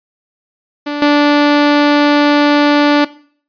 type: tone with level steps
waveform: sawtooth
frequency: 292 Hz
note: D4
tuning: 10 cents flat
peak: -13 / -3 dBFS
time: 0.86-3.05 s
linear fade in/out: 10 ms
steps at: 1.02 s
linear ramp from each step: 2 ms
effects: noise-tail reverb RT60 0.5 s tail -19 dB re dry + resampled to 11025 Hz